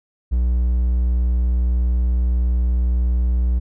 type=tone; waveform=triangle; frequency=60.8 Hz; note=B1; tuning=26 cents flat; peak=-13 dBFS; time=0.31-3.6 s; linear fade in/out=20 ms; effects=none